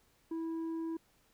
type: tone with tanh clipping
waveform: triangle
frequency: 327.1 Hz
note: E4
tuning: 13 cents flat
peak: -36 dBFS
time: 0.31-0.97 s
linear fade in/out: 5 ms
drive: 9 dB
effects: pink hiss -70 dBFS RMS until 1.33 s